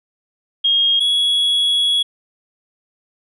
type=tone pair in turn; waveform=sine / triangle; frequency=3251 / 3352 Hz; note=G#7 / G#7; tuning=-38 / +15 cents; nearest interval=minor second; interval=53 cents; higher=second; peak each=-12 dBFS; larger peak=neither; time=0.64-1 / 1-2.03 s; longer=second; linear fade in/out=10 ms; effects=resampled to 24000 Hz